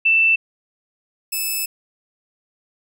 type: tone pair in turn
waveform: sine / 5% pulse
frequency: 2662 / 2612 Hz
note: E7 / E7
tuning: +16 / -17 cents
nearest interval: unison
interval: 33 cents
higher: first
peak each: -12 dBFS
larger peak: neither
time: 0.05-0.36 / 1.32-1.66 s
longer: second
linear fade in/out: 10 ms
effects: none